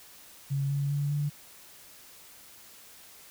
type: tone with pitch steps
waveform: sine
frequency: 138.59 / 141.01 / 143.48 / 145.99 Hz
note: C#3 / C#3 / D3 / D3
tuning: 0 / +30 / -40 / -10 cents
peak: -26 dBFS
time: 0.5-1.3 s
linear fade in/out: 20 ms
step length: 200 ms
effects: white hiss -52 dBFS RMS until 3.3 s